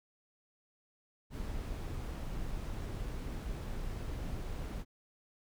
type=noise; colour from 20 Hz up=brown; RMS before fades=-39 dBFS; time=1.3-4.85 s; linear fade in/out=50 ms; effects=none